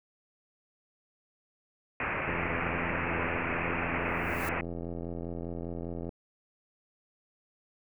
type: low-pass noise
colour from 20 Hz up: white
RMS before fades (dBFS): -33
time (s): 2-4.61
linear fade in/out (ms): 2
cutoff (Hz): 2600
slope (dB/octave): 96
type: click train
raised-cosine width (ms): 2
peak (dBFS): -25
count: 325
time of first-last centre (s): 2.28-6.092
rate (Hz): 85
type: noise with exponential growth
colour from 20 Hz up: blue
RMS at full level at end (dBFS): -41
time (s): 3.98-4.49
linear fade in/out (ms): 1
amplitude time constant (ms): 110
effects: none